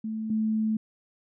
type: tone pair in turn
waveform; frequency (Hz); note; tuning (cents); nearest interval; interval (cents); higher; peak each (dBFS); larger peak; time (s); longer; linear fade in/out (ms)
sine; 219.4 / 218.3; A3 / A3; -5 / -13; unison; 8; first; -29 / -23; second; 0.04-0.3 / 0.3-0.77; second; 5
effects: none